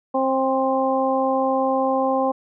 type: harmonic tone with a mistuned harmonic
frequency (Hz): 265.2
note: C4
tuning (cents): +23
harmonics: 1 / 2 / 3 / 4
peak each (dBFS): -24 / -21 / -23 / -26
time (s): 0.14-2.32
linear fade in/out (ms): 10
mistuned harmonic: 4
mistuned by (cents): -19
effects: none